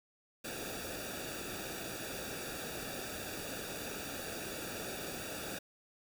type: noise with comb filter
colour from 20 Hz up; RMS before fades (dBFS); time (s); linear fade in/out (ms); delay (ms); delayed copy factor
pink; -42; 0.44-5.59; 10; 0.96; -0.8
effects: none